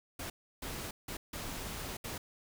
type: noise bursts at uneven times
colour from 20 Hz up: pink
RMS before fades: -41 dBFS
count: 5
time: 0.19-0.3 / 0.62-0.91 / 1.08-1.17 / 1.33-1.97 / 2.04-2.18 s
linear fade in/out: 5 ms
effects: none